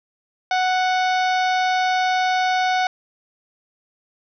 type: harmonic tone with a mistuned harmonic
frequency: 740 Hz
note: F#5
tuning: in tune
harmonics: 1 / 2 / 3 / 4 / 5 / 6 / 7 / 8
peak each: -18 / -25 / -28 / -36 / -32 / -36 / -38 / -40 dBFS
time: 0.51-2.87 s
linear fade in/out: 2 ms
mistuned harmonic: 5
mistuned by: -18 cents
effects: none